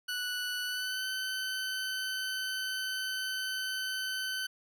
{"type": "tone with pitch glide", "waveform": "20% pulse", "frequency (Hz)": [1480, 1523.4], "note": ["F#6", "G6"], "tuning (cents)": [0, -50], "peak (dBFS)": -28, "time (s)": [0.08, 4.47], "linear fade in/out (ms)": 10, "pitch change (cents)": 50, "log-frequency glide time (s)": [0.64, 1.06], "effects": []}